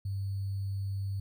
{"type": "tone with sample-and-hold", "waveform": "sine", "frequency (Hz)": 98, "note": "G2", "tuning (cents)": 0, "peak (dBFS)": -31, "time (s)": [0.05, 1.2], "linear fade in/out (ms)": 5, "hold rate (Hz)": 4410, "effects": []}